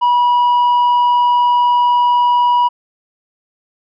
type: tone with tanh clipping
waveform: sine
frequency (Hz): 972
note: B5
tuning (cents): -28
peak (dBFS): -10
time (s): 0.01-2.69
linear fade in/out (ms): 20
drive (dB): 3
effects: none